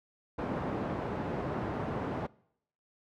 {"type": "band-pass noise", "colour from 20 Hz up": "pink", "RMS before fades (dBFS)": -35, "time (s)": [0.38, 2.27], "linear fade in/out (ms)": 10, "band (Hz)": [110, 1000], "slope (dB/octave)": 12, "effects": ["noise-tail reverb RT60 0.7 s tail -23 dB re dry"]}